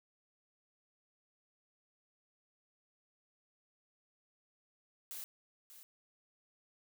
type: noise with echo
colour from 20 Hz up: blue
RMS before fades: -45 dBFS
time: 5.11-5.24 s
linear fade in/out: 0 ms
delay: 590 ms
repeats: 1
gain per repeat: -11 dB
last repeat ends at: 5.83 s
effects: none